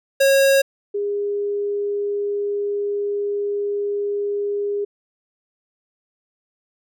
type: tone pair in turn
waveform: square / sine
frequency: 546 / 407.6 Hz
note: C#5 / G#4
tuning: -26 / -32 cents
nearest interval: perfect fourth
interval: 506 cents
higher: first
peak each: -13 / -20 dBFS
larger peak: first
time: 0.2-0.62 / 0.94-4.85 s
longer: second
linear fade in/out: 10 ms
effects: none